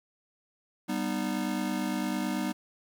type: chord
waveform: square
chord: G augmented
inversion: none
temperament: just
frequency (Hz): 196 / 245 / 306.2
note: G3 / B3 / D#4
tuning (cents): 0 / -14 / -28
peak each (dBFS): -34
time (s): 0.88-2.53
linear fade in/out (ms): 20
effects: 10-bit